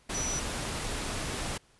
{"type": "tone in noise", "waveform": "sine", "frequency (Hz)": 5910, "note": "F#8", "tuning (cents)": -3, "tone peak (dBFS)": -32, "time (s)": [0.14, 0.4], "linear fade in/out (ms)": 10, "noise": "pink", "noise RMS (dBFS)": -34, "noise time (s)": [0.09, 1.58], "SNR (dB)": -1, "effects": ["pink hiss -63 dBFS RMS until 1.79 s", "resampled to 24000 Hz"]}